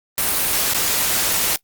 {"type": "noise with dropouts", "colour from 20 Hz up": "white", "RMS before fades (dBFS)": -19, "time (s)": [0.18, 1.56], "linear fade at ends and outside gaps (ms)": 0, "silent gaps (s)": [0.735, 0.746], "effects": ["noise-tail reverb RT60 0.1 s tail -22 dB re dry", "Opus 32 kbps"]}